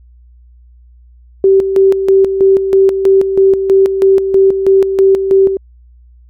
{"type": "tone with tremolo", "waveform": "sine", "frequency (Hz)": 387, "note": "G4", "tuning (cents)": -22, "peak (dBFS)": -4, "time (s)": [1.44, 5.57], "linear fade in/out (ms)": 2, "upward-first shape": "square", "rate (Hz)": 3.1, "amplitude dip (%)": 60, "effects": ["added 60 Hz sine -39 dBFS peak until 6.29 s"]}